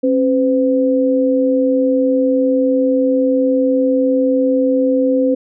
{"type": "tone pair together", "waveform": "sine", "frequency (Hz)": [269.7, 509.1], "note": ["C#4", "C5"], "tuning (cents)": [-47, -47], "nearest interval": "major seventh", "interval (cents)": 1100, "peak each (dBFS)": -14, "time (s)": [0.03, 5.35], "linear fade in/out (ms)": 10, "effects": []}